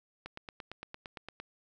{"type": "click train", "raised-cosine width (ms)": 0.3, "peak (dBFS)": -26, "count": 11, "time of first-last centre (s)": [0.26, 1.4], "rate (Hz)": 8.77, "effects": []}